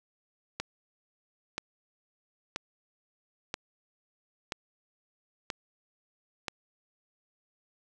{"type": "click train", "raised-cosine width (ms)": 0.2, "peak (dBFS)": -15, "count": 7, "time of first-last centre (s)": [0.6, 6.482], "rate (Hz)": 1.02, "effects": []}